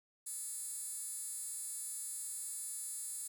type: tone with high-pass filter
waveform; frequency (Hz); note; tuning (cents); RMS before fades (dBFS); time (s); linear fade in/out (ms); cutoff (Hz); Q
15% pulse; 440.4; A4; +2; -43; 0.26-3.28; 10; 9100; 6
effects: none